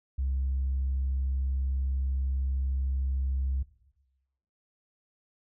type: tone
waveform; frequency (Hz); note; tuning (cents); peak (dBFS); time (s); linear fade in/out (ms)
sine; 66.6; C2; +31; -25; 0.18-3.63; 10
effects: noise-tail reverb RT60 1.0 s tail -18 dB re dry + tanh soft clip ceiling -23 dBFS